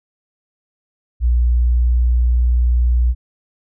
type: tone with pitch glide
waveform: sine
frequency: 60 to 60.45 Hz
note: B1 to B1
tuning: -49 to -36 cents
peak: -11 dBFS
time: 1.2-3.15 s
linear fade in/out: 50 ms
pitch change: +13 cents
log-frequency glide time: 1.39-2.01 s
effects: none